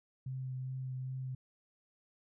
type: tone with vibrato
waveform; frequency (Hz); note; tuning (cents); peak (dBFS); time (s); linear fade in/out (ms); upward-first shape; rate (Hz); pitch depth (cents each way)
sine; 130; C3; -11; -37; 0.26-1.35; 5; sine; 2.5; 13
effects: none